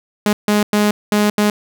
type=tone bursts at uneven times; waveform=sawtooth; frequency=208.5 Hz; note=G#3; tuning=7 cents sharp; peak=-8 dBFS; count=5; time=0.26-0.33 / 0.48-0.63 / 0.73-0.91 / 1.12-1.3 / 1.38-1.5 s; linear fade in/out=2 ms; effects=none